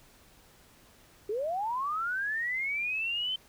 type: linear sweep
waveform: sine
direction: up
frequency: 392 to 3098 Hz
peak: -29 dBFS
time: 1.29-3.36 s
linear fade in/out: 5 ms
effects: pink hiss -59 dBFS RMS until 3.48 s